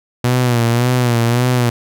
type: tone with vibrato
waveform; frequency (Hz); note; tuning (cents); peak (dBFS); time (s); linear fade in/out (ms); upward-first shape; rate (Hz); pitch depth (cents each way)
sawtooth; 121.1; B2; -34; -8; 0.24-1.7; 5; sine; 1.8; 69
effects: none